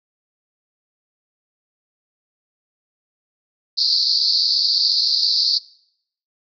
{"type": "band-pass noise", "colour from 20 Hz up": "white", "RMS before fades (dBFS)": -18, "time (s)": [3.77, 5.59], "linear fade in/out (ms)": 20, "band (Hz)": [4200, 4900], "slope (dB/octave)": 96, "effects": ["noise-tail reverb RT60 0.7 s tail -22 dB re dry"]}